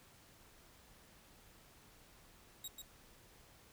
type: tone with echo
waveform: 15% pulse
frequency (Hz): 3802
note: A#7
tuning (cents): +33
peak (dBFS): -36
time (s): 2.64-2.68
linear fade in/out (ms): 5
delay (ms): 140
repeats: 1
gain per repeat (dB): -4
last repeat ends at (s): 2.82
effects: pink hiss -63 dBFS RMS until 3.72 s